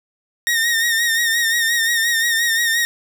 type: tone with vibrato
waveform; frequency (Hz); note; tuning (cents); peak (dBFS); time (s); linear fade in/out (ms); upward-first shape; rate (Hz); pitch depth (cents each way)
sawtooth; 1849; A#6; -15; -12; 0.47-2.85; 0; sine; 5.7; 50
effects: none